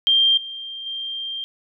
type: tone with level steps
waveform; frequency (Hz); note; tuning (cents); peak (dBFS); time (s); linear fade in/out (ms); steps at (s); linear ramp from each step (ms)
sine; 3179; G7; +24; -13 / -30 / -26; 0.07-1.44; 0; 0.37 / 0.86; 5
effects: none